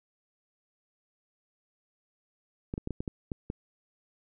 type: clicks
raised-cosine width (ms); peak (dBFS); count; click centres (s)
3; -20; 8; 2.739 / 2.779 / 2.874 / 2.907 / 3.005 / 3.078 / 3.318 / 3.501
effects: none